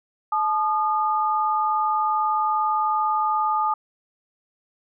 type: tone pair together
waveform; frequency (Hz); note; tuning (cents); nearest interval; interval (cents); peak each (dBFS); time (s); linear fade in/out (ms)
sine; 863 / 1220.5; A5 / D#6; -34 / -34; tritone; 600; -22; 0.32-3.74; 5
effects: none